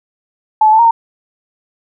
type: tone with pitch steps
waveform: sine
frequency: 866 / 861 / 881 / 933 / 916 Hz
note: A5 / A5 / A5 / A#5 / A#5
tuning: -28 / -38 / +2 / +1 / -31 cents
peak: -5 dBFS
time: 0.61-0.91 s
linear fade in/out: 5 ms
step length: 60 ms
effects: none